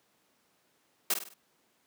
white noise with echo, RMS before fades -27 dBFS, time 1.1-1.14 s, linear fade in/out 5 ms, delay 50 ms, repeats 4, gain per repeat -7 dB, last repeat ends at 1.34 s, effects pink hiss -70 dBFS RMS until 1.86 s + high-pass 200 Hz 12 dB/octave

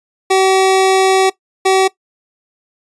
25% pulse tone bursts at uneven times, 381 Hz, G4, 49 cents flat, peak -5 dBFS, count 2, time 0.3-1.3 / 1.65-1.88 s, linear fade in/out 10 ms, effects noise-tail reverb RT60 0.1 s tail -19 dB re dry + resampled to 24000 Hz

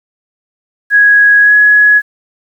sine tone with pitch glide, 1661.2 to 1682.4 Hz, G#6 to G#6, 0 to +22 cents, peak -3 dBFS, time 0.9-2.02 s, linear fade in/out 50 ms, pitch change +22 cents, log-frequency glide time 1.41-1.54 s, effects 7-bit

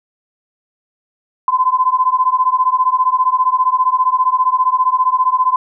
sine beating tone pair, 1014 / 1029 Hz, B5 / C6, +45 / -29 cents, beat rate 15 Hz, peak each -14 dBFS, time 1.48-5.56 s, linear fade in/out 2 ms, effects none

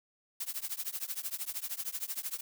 blue noise with tremolo, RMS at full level -34 dBFS, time 0.4-2.41 s, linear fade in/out 5 ms, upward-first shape triangle, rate 13 Hz, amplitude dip 100%, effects none

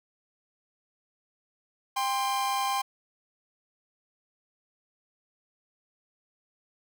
45% pulse tone pair together, 796.1 / 1046.5 Hz, G5 / C6, +27 / 0 cents, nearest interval perfect fourth, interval 473 cents, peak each -29 / -29 dBFS, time 1.96-2.82 s, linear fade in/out 10 ms, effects none

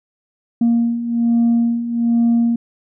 sine beating tone pair, 233.1 / 234.3 Hz, A#3 / A#3, 0 / +9 cents, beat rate 1.2 Hz, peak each -18 / -13 dBFS, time 0.61-2.56 s, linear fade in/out 5 ms, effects tanh soft clip ceiling -9 dBFS

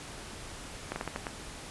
slowing click train, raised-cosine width 0.5 ms, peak -18 dBFS, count 6, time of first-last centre 0.92-1.268 s, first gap 40 ms, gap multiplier 1.28, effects pink hiss -44 dBFS RMS until 1.7 s + resampled to 24000 Hz

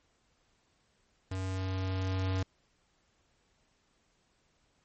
square tone with level ramp, 94.2 Hz, F#2, 32 cents sharp, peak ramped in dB -34 to -29 dBFS, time 1.31-2.43 s, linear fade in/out 5 ms, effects pink hiss -72 dBFS RMS until 4.84 s + MP3 32 kbps

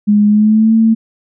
sine tone with pitch glide, 207.7 to 223.9 Hz, G#3 to A3, 0 to +30 cents, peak -6 dBFS, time 0.07-0.95 s, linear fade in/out 20 ms, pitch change +130 cents, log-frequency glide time 0.27-0.74 s, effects none

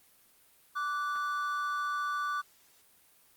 triangle tone pair together, 1165.7 / 1480 Hz, D6 / F#6, -13 / 0 cents, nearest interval major third, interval 413 cents, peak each -30 / -34 dBFS, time 0.75-2.42 s, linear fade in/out 20 ms, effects white hiss -63 dBFS RMS until 3.36 s + Opus 32 kbps

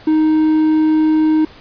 triangle tone, 311.8 Hz, D#4, 4 cents sharp, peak -8 dBFS, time 0.07-1.45 s, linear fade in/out 5 ms, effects pink hiss -41 dBFS RMS until 1.6 s + resampled to 11025 Hz

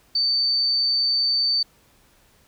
sine tone, 4565 Hz, D8, 50 cents flat, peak -18 dBFS, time 0.15-1.63 s, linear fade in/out 5 ms, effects pink hiss -58 dBFS RMS until 2.47 s

